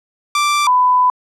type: tone pair in turn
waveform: sawtooth / sine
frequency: 1174.7 / 999.5 Hz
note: D6 / B5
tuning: 0 / +20 cents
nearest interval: minor third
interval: 280 cents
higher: first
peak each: -9 dBFS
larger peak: neither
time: 0.35-0.67 / 0.67-1.1 s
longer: second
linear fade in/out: 2 ms
effects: low-pass 9000 Hz 12 dB/octave